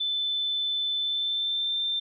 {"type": "tone with pitch glide", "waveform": "sine", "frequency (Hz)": [3520, 3575], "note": ["A7", "A7"], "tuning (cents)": [0, 27], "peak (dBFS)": -25, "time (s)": [0, 2], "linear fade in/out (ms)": 10, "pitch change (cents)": 27, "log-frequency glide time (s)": [0.99, 1.78], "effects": []}